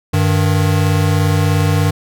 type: tone pair together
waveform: square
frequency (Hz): 96.9 / 153.82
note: G2 / D#3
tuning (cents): -20 / -20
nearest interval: minor sixth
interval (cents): 800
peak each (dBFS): -14 / -16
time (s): 0.13-1.91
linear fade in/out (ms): 10
effects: none